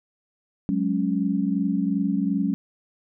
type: chord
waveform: sine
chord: F# suspended second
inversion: none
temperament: equal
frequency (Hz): 185 / 207.7 / 277.2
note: F#3 / G#3 / C#4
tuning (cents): 0 / 0 / 0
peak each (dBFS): -25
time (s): 0.69-2.54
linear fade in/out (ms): 0
effects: none